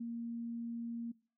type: tone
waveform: sine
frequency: 233.4 Hz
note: A#3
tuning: 2 cents sharp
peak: -38 dBFS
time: 0-1.12 s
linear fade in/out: 10 ms
effects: noise-tail reverb RT60 0.4 s tail -21 dB re dry